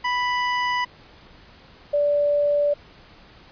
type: tone pair in turn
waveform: 25% pulse / sine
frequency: 987.8 / 582.1 Hz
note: B5 / D5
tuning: 0 / -15 cents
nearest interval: major sixth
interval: 915 cents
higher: first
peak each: -17 dBFS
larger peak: neither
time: 0.04-0.85 / 1.93-2.74 s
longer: neither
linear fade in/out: 10 ms
effects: pink hiss -49 dBFS RMS until 3.51 s + resampled to 11025 Hz